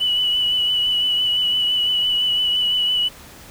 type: tone with vibrato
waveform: triangle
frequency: 2960 Hz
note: F#7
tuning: in tune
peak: -13 dBFS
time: 0-3.09 s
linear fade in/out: 20 ms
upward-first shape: triangle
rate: 5.9 Hz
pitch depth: 29 cents each way
effects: tanh soft clip ceiling -14 dBFS + pink hiss -42 dBFS RMS until 3.5 s